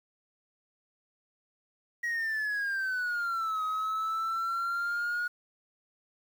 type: exponential two-way sweep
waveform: sine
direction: down then up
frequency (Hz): 1907 to 1264 to 1447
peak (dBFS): -26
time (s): 2.03-5.28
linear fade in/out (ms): 10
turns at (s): 3.63
effects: tanh soft clip ceiling -28 dBFS + 9-bit